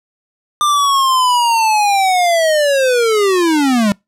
square linear sweep, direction down, 1200 to 196 Hz, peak -11 dBFS, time 0.61-3.92 s, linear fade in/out 0 ms, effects noise-tail reverb RT60 0.2 s tail -26 dB re dry + low-pass 11000 Hz 12 dB/octave

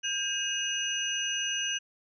sine tone cluster, 1595 / 2546 / 2864 / 6020 Hz, G6 / D#7 / F7 / F#8, +30 / +39 / +43 / +29 cents, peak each -36 / -39 / -31 / -34 dBFS, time 0.03-1.79 s, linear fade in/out 20 ms, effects none

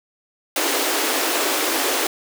pink high-pass noise, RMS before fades -21 dBFS, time 0.56-2.07 s, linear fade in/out 2 ms, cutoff 270 Hz, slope 96 dB/octave, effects none

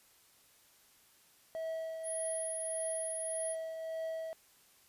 triangle tone with tremolo, 647 Hz, E5, 32 cents flat, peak -33 dBFS, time 1.55-4.33 s, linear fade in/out 0 ms, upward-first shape triangle, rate 1.7 Hz, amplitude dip 45%
sine tone, 10360 Hz, E9, 31 cents flat, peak -38 dBFS, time 2.03-3.56 s, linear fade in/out 50 ms
effects white hiss -65 dBFS RMS until 4.88 s + resampled to 32000 Hz

